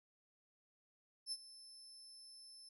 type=tone with ADSR envelope; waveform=35% pulse; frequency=5274 Hz; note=E8; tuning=in tune; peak=-36 dBFS; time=1.26-2.69 s; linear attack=60 ms; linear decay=45 ms; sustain=-17 dB; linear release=5 ms; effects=none